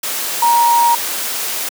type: tone in noise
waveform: sine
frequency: 942 Hz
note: A#5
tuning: 18 cents sharp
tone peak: -9 dBFS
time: 0.42-0.95 s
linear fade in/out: 5 ms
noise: white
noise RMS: -21 dBFS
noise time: 0.03-1.69 s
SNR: +9 dB
effects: high-pass 300 Hz 12 dB/octave